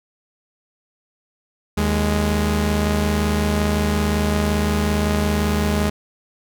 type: tone pair together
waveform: sawtooth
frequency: 77.72 / 207.7 Hz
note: D#2 / G#3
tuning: -1 / 0 cents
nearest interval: octave + perfect fourth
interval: 1701 cents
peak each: -16 dBFS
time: 1.77-5.9 s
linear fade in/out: 10 ms
effects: none